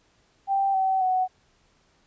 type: tone with pitch steps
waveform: sine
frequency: 784 / 763.4 / 743.4 Hz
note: G5 / G5 / F#5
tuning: 0 / -46 / +8 cents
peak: -20 dBFS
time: 0.47-1.28 s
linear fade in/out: 50 ms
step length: 270 ms
effects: pink hiss -64 dBFS RMS until 2.06 s + resampled to 16000 Hz